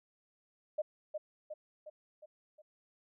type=tone with echo; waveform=sine; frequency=610 Hz; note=D#5; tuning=34 cents flat; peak=-30 dBFS; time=0.78-0.82 s; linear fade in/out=10 ms; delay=360 ms; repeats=5; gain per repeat=-5 dB; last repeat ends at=2.62 s; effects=none